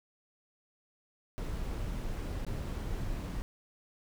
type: noise with dropouts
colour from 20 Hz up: brown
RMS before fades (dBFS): -36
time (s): 1.38-3.42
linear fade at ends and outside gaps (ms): 0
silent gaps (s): 2.449-2.466
effects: none